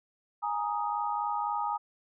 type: chord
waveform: sine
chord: Ab suspended second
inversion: none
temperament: just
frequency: 830.6 / 934.4 / 1245.9 Hz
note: Ab5 / Bb5 / Eb6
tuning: 0 / +4 / +2 cents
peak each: -32 / -33 / -34 dBFS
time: 0.42-1.78 s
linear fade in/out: 20 ms
effects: none